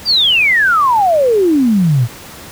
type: exponential sweep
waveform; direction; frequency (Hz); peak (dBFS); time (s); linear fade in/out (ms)
sine; down; 4884 to 111.4; -8; 0.05-2.08; 50
effects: pink hiss -33 dBFS RMS until 2.51 s + high-pass 60 Hz 12 dB/octave